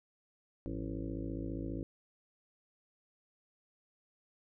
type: harmonic tone with a mistuned harmonic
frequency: 54.8 Hz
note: A1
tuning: 6 cents flat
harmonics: 1 / 2 / 3 / 5 / 6 / 7 / 8 / 9 / 10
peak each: -43 / -44 / -45 / -42 / -43 / -54 / -53 / -51 / -53 dBFS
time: 0.66-1.83 s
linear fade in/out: 0 ms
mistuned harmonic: 3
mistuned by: +140 cents
effects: none